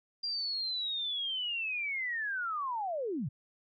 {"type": "linear sweep", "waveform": "sine", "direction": "down", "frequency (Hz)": [4800, 106.9], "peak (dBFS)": -32, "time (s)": [0.23, 3.29], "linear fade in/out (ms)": 10, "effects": []}